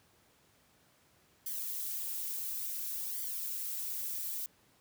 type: noise with flanger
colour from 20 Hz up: violet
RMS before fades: -38 dBFS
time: 1.46-4.46 s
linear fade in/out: 2 ms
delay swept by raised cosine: 0.74 to 5.54 ms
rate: 0.57 Hz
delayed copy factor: -0.95
effects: pink hiss -67 dBFS RMS until 4.8 s + high-pass 80 Hz 12 dB/octave